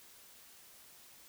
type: silence
effects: white hiss -58 dBFS RMS until 1.28 s